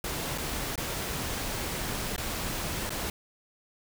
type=noise with dropouts; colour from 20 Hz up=pink; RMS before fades=-33 dBFS; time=0.04-3.1 s; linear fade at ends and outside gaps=2 ms; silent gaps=0.378-0.382 / 0.757-0.777 / 2.163-2.179 / 2.894-2.904 s; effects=none